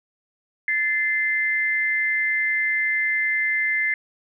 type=tone pair together; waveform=sine; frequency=1747.4 / 2078 Hz; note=A6 / C7; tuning=-12 / -12 cents; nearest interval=minor third; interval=300 cents; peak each=-24 / -21 dBFS; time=0.68-3.94 s; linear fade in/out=2 ms; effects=none